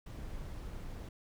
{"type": "noise", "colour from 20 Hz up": "brown", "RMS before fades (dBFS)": -43, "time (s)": [0.06, 1.09], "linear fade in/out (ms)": 5, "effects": []}